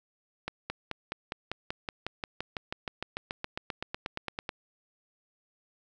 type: accelerating click train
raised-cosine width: 0.3 ms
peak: -17 dBFS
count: 27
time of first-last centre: 0.48-4.492 s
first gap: 220 ms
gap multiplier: 0.97
effects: none

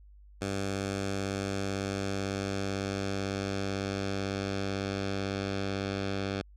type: tone with low-pass filter sweep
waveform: 10% pulse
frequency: 98 Hz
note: G2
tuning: in tune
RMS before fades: -33 dBFS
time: 0.41-6.42 s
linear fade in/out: 10 ms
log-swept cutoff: 7700 to 4500 Hz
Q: 1.4
effects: added 50 Hz sine -51 dBFS peak until 6.56 s

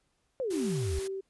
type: exponential sweep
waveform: sine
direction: down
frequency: 554.4 to 65.41 Hz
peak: -29 dBFS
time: 0.4-0.99 s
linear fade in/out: 0 ms
type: noise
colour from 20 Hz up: white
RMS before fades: -42 dBFS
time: 0.5-1.08 s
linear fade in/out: 10 ms
type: tone with tremolo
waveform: sine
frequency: 386.2 Hz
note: G4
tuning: 26 cents flat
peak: -32 dBFS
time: 0.52-1.21 s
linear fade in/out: 10 ms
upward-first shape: sine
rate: 2.3 Hz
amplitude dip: 30%
effects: pink hiss -75 dBFS RMS until 1.29 s + resampled to 24000 Hz

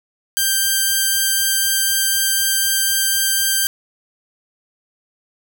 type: tone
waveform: 5% pulse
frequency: 1576 Hz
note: G6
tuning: 9 cents sharp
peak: -4 dBFS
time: 0.37-3.67 s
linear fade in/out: 0 ms
effects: none

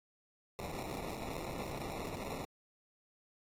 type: noise with sample-and-hold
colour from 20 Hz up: white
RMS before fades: -42 dBFS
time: 0.59-2.45 s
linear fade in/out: 0 ms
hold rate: 1575 Hz
effects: AAC 48 kbps

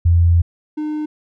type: tone pair in turn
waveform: sine / triangle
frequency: 85.3 / 304 Hz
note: F2 / D#4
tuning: -40 / -40 cents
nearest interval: octave + minor seventh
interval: 2200 cents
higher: second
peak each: -9 / -18 dBFS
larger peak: first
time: 0.05-0.42 / 0.77-1.06 s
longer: first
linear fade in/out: 10 ms
effects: none

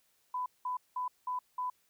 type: tone bursts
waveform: sine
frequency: 1000 Hz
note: B5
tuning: 21 cents sharp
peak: -32 dBFS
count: 5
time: 0.34-1.7 s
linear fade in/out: 5 ms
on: 120 ms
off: 190 ms
effects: white hiss -72 dBFS RMS until 1.89 s

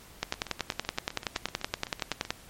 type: two click trains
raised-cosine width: 0.2 ms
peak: -21 / -10 dBFS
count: 16 / 23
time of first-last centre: 0.34-2.251 / 0.23-2.305 s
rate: 7.85 / 10.6 Hz
effects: pink hiss -52 dBFS RMS until 2.49 s + MP3 64 kbps

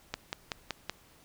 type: click train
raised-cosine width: 0.2 ms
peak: -15 dBFS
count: 5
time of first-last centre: 0.14-0.896 s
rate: 5.29 Hz
effects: pink hiss -60 dBFS RMS until 1.24 s

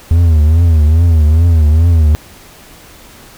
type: tone with vibrato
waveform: triangle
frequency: 80.4 Hz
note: E2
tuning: 43 cents flat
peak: -3 dBFS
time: 0.11-2.15 s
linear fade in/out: 0 ms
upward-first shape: triangle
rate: 2.4 Hz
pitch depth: 140 cents each way
effects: pink hiss -38 dBFS RMS until 3.37 s

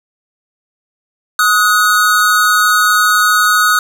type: tone pair together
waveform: square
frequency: 1260.8 / 1464 Hz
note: D#6 / F#6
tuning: +23 / -19 cents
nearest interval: minor third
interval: 258 cents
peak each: -12 dBFS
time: 1.39-3.79 s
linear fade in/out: 2 ms
effects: none

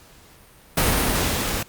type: noise with level ramp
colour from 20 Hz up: pink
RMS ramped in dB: -18 to -26 dBFS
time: 0.77-1.63 s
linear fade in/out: 5 ms
effects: pink hiss -50 dBFS RMS until 1.68 s + Opus 48 kbps

